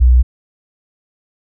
sine tone, 61.74 Hz, B1, in tune, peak -5 dBFS, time 0-0.23 s, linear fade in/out 20 ms, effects none

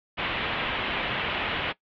white low-pass noise, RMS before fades -29 dBFS, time 0.17-1.73 s, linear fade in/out 20 ms, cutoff 3300 Hz, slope 48 dB/octave, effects noise-tail reverb RT60 0.1 s tail -19 dB re dry + MP3 48 kbps

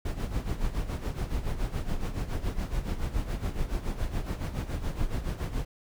brown noise with tremolo, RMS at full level -28 dBFS, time 0.05-5.65 s, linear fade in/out 5 ms, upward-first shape sine, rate 7.1 Hz, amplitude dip 70%, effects none

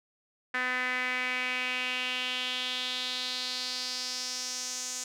sawtooth tone with band-pass filter sweep, 252.6 Hz, B3, 39 cents sharp, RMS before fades -33 dBFS, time 0.54-5.04 s, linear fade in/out 5 ms, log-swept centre 1800 to 6700 Hz, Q 3.7, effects none

